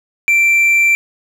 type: tone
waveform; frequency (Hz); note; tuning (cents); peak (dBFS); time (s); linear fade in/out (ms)
triangle; 2349; D7; 0; -7; 0.28-0.95; 0
effects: none